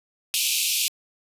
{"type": "high-pass noise", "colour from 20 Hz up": "pink", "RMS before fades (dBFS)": -23, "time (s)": [0.34, 0.88], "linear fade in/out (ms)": 0, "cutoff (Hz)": 2400, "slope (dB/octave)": 96, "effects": ["resampled to 32000 Hz"]}